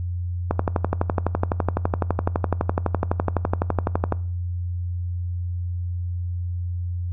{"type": "click train", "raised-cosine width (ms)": 1, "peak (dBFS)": -6, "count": 44, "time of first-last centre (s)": [0.51, 4.123], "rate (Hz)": 11.9, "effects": ["noise-tail reverb RT60 0.5 s tail -21 dB re dry", "added 88 Hz sine -24 dBFS peak until 7.12 s"]}